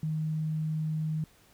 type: tone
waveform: sine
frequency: 156.2 Hz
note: D#3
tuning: 7 cents sharp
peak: -28 dBFS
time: 0.03-1.24 s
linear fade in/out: 2 ms
effects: pink hiss -61 dBFS RMS until 1.53 s